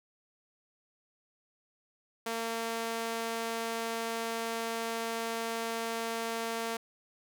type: tone with high-pass filter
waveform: sawtooth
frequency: 228.4 Hz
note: A#3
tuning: 35 cents flat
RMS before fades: -35 dBFS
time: 2.26-6.77 s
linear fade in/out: 5 ms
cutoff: 460 Hz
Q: 0.82
effects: none